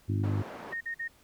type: harmonic tone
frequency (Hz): 50.6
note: G#1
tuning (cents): -44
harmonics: 2 / 3 / 4 / 5 / 6 / 7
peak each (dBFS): -27 / -39 / -42 / -37 / -38 / -42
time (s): 0.08-0.43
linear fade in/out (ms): 20
type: band-pass noise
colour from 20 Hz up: white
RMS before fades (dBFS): -43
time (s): 0.23-0.74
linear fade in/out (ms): 10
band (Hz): 170 to 900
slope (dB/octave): 12
type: tone bursts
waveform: sine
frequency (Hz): 1850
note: A#6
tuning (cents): -14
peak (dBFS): -32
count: 3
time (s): 0.72-1.081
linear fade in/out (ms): 10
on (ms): 89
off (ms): 47
effects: pink hiss -62 dBFS RMS until 1.23 s